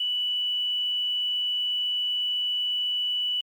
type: tone with quantisation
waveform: sine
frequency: 2962 Hz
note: F#7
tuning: 1 cent sharp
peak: -24 dBFS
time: 0-3.41 s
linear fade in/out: 5 ms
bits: 9
effects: Opus 48 kbps